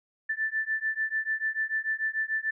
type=beating tone pair; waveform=sine; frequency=1760 / 1766.8 Hz; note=A6 / A6; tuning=0 / +7 cents; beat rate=6.8 Hz; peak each=-30 dBFS; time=0.29-2.51 s; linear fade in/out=10 ms; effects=none